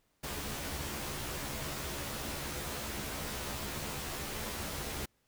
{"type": "noise with comb filter", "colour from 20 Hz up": "pink", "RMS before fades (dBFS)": -39, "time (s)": [0.23, 5.06], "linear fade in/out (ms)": 10, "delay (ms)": 14, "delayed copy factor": 0.85, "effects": ["pink hiss -75 dBFS RMS until 5.27 s"]}